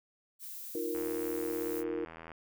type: noise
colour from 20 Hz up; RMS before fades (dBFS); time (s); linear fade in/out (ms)
violet; -44; 0.39-1.84; 50
type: chord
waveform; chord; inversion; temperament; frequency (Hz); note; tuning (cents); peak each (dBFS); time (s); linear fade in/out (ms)
sine; Eb suspended second; none; equal; 311.1 / 349.2 / 466.2; Eb4 / F4 / Bb4; 0 / 0 / 0; -38 / -37 / -36; 0.75-2.05; 2
type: click train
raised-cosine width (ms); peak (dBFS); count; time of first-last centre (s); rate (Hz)
0.5; -31; 113; 0.95-2.318; 81.9
effects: none